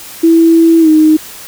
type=tone with pitch glide; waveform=sine; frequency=329.6 to 311.1 Hz; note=E4 to D#4; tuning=0 to 0 cents; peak=-3 dBFS; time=0.23-1.17 s; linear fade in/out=10 ms; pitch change=-100 cents; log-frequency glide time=0.8-0.89 s; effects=white hiss -30 dBFS RMS until 1.47 s